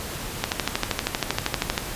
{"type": "click train", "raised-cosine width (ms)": 0.2, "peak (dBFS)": -4, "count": 18, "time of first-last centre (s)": [0.44, 1.779], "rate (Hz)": 12.7, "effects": ["pink hiss -33 dBFS RMS until 1.95 s", "resampled to 32000 Hz"]}